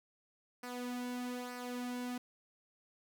sawtooth tone with flanger, 246.9 Hz, B3, in tune, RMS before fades -41 dBFS, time 0.63-2.18 s, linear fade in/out 5 ms, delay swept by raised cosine 0.28 to 2.48 ms, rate 1.1 Hz, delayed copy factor -0.6, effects none

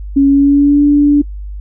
sine tone with pitch glide, 277.2 to 290 Hz, C#4 to D4, 0 to -22 cents, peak -5 dBFS, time 0.16-1.22 s, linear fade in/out 10 ms, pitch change +78 cents, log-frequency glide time 0.27-0.83 s, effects noise-tail reverb RT60 0.1 s tail -26 dB re dry + added 50 Hz sine -22 dBFS peak until 1.6 s

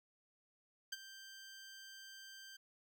15% pulse tone with ADSR envelope, 1575 Hz, G6, 8 cents sharp, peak -32 dBFS, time 0.92-2.57 s, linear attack 8 ms, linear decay 28 ms, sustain -14 dB, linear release 10 ms, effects none

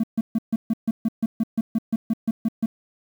triangle tone bursts, 224.3 Hz, A3, 34 cents sharp, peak -15 dBFS, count 16, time 0-2.66 s, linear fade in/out 5 ms, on 35 ms, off 140 ms, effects tanh soft clip ceiling -12 dBFS + 8-bit

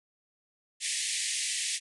white band-pass noise, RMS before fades -32 dBFS, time 0.8-1.8 s, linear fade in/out 50 ms, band 1800 to 10000 Hz, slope 96 dB/octave, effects none

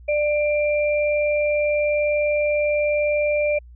sine tone pair together, 593 / 2372 Hz, D5 / D7, +17 / +17 cents, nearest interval 2 octaves, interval 2400 cents, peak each -18 / -26 dBFS, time 0.08-3.59 s, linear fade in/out 10 ms, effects added 60 Hz sine -41 dBFS peak until 3.75 s

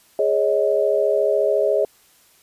sine chord, Ab suspended fourth, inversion none, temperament equal with one note detuned, 415.3 / 554.4 / 628.4 Hz, Ab4 / Db5 / Eb5, 0 / 0 / +17 cents, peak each -20 dBFS, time 0.19-1.85 s, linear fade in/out 2 ms, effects white hiss -55 dBFS RMS until 2.42 s + resampled to 32000 Hz

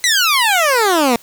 15% pulse exponential sweep, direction down, 2041 to 226.8 Hz, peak -5 dBFS, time 0.04-1.16 s, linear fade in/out 0 ms, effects white hiss -44 dBFS RMS until 1.22 s

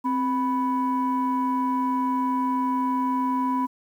sine tone pair together, 261.6 / 987.7 Hz, C4 / B5, 0 / 0 cents, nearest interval octave + major seventh, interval 2300 cents, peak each -23 dBFS, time 0.04-3.67 s, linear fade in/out 20 ms, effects tanh soft clip ceiling -16 dBFS + 9-bit

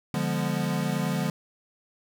square chord, D diminished seventh, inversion none, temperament equal with one note detuned, 146.83 / 174.61 / 204.9 / 246.9 Hz, D3 / F3 / Ab3 / Cb4, 0 / 0 / -23 / 0 cents, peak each -31 / -30 / -32 / -34 dBFS, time 0.14-1.3 s, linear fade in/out 2 ms, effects none

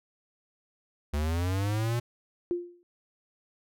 square linear sweep, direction up, 71.3 to 121.1 Hz, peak -27 dBFS, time 1.13-2 s, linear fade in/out 10 ms
sine tone with exponential decay, 350 Hz, F4, 4 cents sharp, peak -23 dBFS, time 2.51-2.83 s, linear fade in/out 0 ms, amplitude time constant 68 ms
effects none

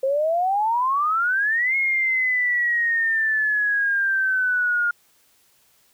sine exponential two-way sweep, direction up then down, 523.3 to 2168 to 1414 Hz, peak -18 dBFS, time 0.03-4.91 s, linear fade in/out 5 ms, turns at 1.76 s, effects white hiss -60 dBFS RMS until 5.93 s

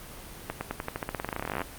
accelerating click train, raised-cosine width 0.5 ms, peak -15 dBFS, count 27, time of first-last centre 0.5-1.617 s, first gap 110 ms, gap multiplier 0.91, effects pink hiss -44 dBFS RMS until 1.78 s + Opus 32 kbps

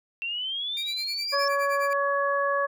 sine exponential sweep, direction up, 2694 to 5340 Hz, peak -28 dBFS, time 0.22-1.48 s, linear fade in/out 0 ms
sawtooth tone with tremolo, 2349 Hz, D7, in tune, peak -30 dBFS, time 0.77-1.93 s, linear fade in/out 0 ms, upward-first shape sine, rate 9.6 Hz, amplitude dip 90%
harmonic tone, 562 Hz, C#5, 24 cents sharp, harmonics 1 / 2 / 3, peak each -26 / -26 / -29 dBFS, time 1.32-2.67 s, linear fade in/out 20 ms
effects none

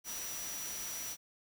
sine tone in noise, 5850 Hz, F#8, 21 cents flat, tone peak -42 dBFS, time 0.04-1.17 s, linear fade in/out 50 ms, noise white, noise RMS -43 dBFS, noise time 0.04-1.17 s, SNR -2 dB, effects none

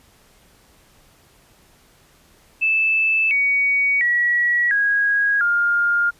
sine tone with pitch steps, 2630 / 2250 / 1925.3 / 1647.3 / 1409.4 Hz, E7 / C#7 / B6 / G#6 / F6, -5 / +25 / -45 / -15 / +15 cents, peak -15 dBFS, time 2.61-6.11 s, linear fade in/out 20 ms, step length 700 ms, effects pink hiss -54 dBFS RMS until 6.19 s + resampled to 32000 Hz

